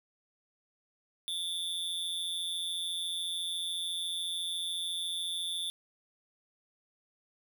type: tone with amplitude modulation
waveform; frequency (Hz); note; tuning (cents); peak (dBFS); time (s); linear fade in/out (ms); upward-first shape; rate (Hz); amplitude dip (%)
square; 3520; A7; 0; -30; 1.28-5.7; 0; sine; 174; 80
effects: none